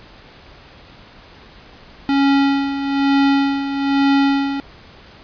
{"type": "tone with tremolo", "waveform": "square", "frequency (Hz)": 277.2, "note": "C#4", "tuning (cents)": 0, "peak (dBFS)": -12, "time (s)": [2.09, 4.6], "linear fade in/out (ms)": 0, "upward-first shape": "sine", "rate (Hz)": 1.1, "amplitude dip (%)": 65, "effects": ["pink hiss -43 dBFS RMS until 5.23 s", "resampled to 11025 Hz"]}